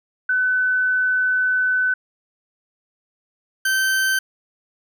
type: tone pair in turn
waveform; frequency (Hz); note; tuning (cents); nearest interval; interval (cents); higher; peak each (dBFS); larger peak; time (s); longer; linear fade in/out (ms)
sine / 40% pulse; 1507 / 1547.6; F#6 / G6; +31 / -23; unison; 46; second; -16; neither; 0.29-1.94 / 3.65-4.19; first; 5
effects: none